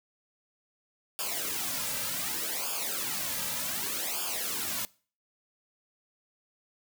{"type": "noise with flanger", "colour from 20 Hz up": "white", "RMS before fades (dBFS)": -33, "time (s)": [1.19, 4.85], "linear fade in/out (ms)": 0, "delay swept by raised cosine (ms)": [0.5, 2.8], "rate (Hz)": 0.66, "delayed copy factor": -0.85, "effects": ["noise-tail reverb RT60 0.4 s tail -22 dB re dry"]}